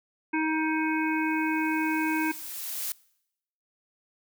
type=harmonic tone; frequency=314.8 Hz; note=D#4; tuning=20 cents sharp; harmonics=1 / 3 / 5 / 7 / 8; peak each=-26 / -31 / -33 / -34 / -35 dBFS; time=0.33-2.32 s; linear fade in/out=10 ms
type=noise with exponential growth; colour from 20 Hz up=blue; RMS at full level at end=-31 dBFS; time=0.48-2.92 s; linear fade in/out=0 ms; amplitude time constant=530 ms
effects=noise-tail reverb RT60 0.8 s tail -23 dB re dry